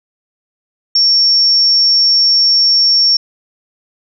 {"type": "tone", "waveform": "sine", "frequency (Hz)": 5480, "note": "F8", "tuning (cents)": -34, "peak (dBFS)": -7, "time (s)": [0.95, 3.17], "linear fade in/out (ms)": 5, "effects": []}